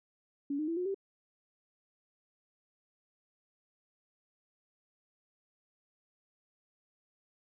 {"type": "tone with pitch steps", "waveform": "sine", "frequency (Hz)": [282.7, 306.5, 332.3, 360.3, 390.7], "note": ["C#4", "D#4", "E4", "F#4", "G4"], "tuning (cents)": [34, -26, 14, -46, -6], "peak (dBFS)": -31, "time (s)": [0.5, 0.945], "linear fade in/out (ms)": 5, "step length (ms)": 89, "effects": []}